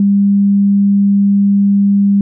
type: tone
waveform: sine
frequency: 200.1 Hz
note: G3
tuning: 36 cents sharp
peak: -7 dBFS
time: 0-2.21 s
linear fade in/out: 2 ms
effects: none